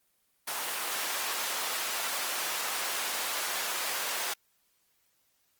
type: high-pass noise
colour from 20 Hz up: pink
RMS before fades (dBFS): -33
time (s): 0.47-4.34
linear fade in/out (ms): 10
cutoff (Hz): 790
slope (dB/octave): 12
effects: white hiss -72 dBFS RMS until 5.59 s + Opus 24 kbps